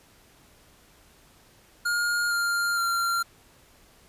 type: tone with pitch steps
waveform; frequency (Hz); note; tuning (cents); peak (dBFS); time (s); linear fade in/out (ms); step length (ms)
square; 1421 / 1399.8 / 1379; F6 / F6 / F6; +30 / +4 / -22; -24; 1.85-3.23; 10; 460
effects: pink hiss -57 dBFS RMS until 4.08 s + resampled to 32000 Hz